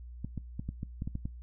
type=clicks; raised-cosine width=5 ms; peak=-23 dBFS; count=9; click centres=0.246 / 0.377 / 0.595 / 0.69 / 0.831 / 1.021 / 1.075 / 1.154 / 1.255 s; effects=noise-tail reverb RT60 0.2 s tail -23 dB re dry + added 60 Hz sine -43 dBFS peak until 1.42 s